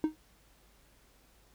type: tone with exponential decay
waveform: triangle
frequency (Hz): 311.1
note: D#4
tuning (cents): 0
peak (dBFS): -20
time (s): 0.04-0.16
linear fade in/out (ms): 1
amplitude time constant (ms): 25
effects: added 50 Hz sine -65 dBFS peak until 1.54 s + pink hiss -65 dBFS RMS until 1.54 s